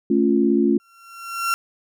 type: chord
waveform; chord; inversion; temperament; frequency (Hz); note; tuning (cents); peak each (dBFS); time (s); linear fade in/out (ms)
sine; A augmented; none; equal; 220 / 277.2 / 349.2; A3 / C#4 / E#4; 0 / 0 / 0; -19; 0.1-0.78; 5
type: tone with exponential growth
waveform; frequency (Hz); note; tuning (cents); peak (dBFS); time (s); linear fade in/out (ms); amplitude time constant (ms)
35% pulse; 1366; F6; -39; -15; 0.8-1.54; 0; 160
effects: none